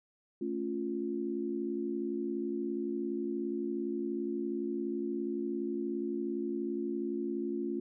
sine chord, A augmented, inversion none, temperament equal, 220 / 277.2 / 349.2 Hz, A3 / C#4 / E#4, 0 / 0 / 0 cents, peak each -38 / -37 / -35 dBFS, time 0.41-7.8 s, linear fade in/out 5 ms, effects none

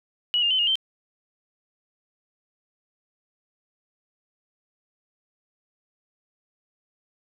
sine tone with pitch steps, 2923 / 2814 / 3054 / 2852 / 3118 Hz, F#7 / F7 / G7 / F7 / G7, -22 / +12 / -46 / +36 / -10 cents, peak -19 dBFS, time 0.34-0.755 s, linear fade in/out 0 ms, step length 83 ms, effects none

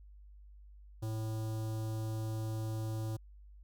square tone with notch filter, 110 Hz, A2, in tune, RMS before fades -37 dBFS, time 1.02-3.17 s, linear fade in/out 10 ms, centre 2100 Hz, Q 0.5, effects added 50 Hz sine -52 dBFS peak until 3.63 s

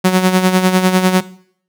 sawtooth tone with tremolo, 185 Hz, F#3, in tune, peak -3 dBFS, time 0.04-1.21 s, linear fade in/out 10 ms, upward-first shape sine, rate 10 Hz, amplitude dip 60%, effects noise-tail reverb RT60 0.6 s tail -18 dB re dry

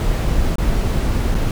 brown noise with dropouts, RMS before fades -17 dBFS, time 0-1.51 s, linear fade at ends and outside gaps 1 ms, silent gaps 0.557-0.583 / 1.345-1.35 s, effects none

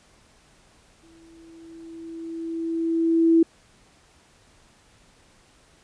sine tone with exponential growth, 329.6 Hz, E4, in tune, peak -12 dBFS, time 1.03-3.43 s, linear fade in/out 5 ms, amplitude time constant 520 ms, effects pink hiss -57 dBFS RMS until 5.83 s + resampled to 22050 Hz

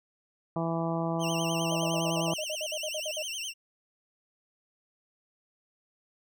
harmonic tone, 165.7 Hz, E3, 9 cents sharp, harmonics 1 / 2 / 3 / 4 / 5 / 6 / 7, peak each -31 / -34 / -39 / -34 / -38 / -39 / -41 dBFS, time 0.56-2.34 s, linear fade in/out 2 ms
25% pulse tone with vibrato, 2912 Hz, F#7, 28 cents flat, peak -30 dBFS, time 1.19-3.54 s, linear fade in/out 50 ms, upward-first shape sine, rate 9.8 Hz, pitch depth 150 cents each way
sine tone bursts, 617 Hz, D#5, 15 cents flat, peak -33 dBFS, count 14, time 1.71-3.226 s, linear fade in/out 5 ms, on 60 ms, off 52 ms
effects none

